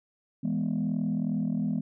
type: chord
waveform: sine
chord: E major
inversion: none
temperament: equal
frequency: 164.81 / 207.7 / 246.9 Hz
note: E3 / G#3 / B3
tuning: 0 / 0 / 0 cents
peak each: -30 / -28 / -29 dBFS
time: 0.43-1.81 s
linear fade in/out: 10 ms
effects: tanh soft clip ceiling -21 dBFS